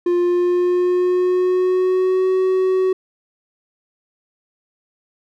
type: tone with pitch glide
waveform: triangle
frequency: 351.6 to 374.7 Hz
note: F4 to F#4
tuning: +12 to +22 cents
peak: -12 dBFS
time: 0.06-2.93 s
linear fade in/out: 5 ms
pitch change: +110 cents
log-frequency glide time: 0.18-2.3 s
effects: none